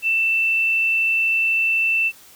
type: tone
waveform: sine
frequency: 2668 Hz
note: E7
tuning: 20 cents sharp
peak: -16 dBFS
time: 0.02-2.12 s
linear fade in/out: 50 ms
effects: white hiss -47 dBFS RMS until 2.35 s